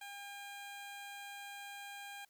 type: tone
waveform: 15% pulse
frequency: 805 Hz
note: G5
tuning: 46 cents sharp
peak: -40 dBFS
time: 0.01-2.25 s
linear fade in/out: 5 ms
effects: white hiss -74 dBFS RMS until 2.29 s